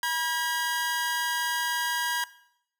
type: tone pair together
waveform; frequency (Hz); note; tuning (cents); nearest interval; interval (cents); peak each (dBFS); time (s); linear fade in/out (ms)
sawtooth; 966 / 1624.6; B5 / G#6; -39 / -39; major sixth; 900; -25; 0.03-2.24; 2
effects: noise-tail reverb RT60 0.7 s tail -18 dB re dry